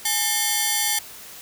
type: ring-modulated tone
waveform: 5% pulse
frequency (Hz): 1318.5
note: E6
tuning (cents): 0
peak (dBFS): -5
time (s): 0.05-0.99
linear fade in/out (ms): 5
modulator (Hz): 483
effects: white hiss -41 dBFS RMS until 1.41 s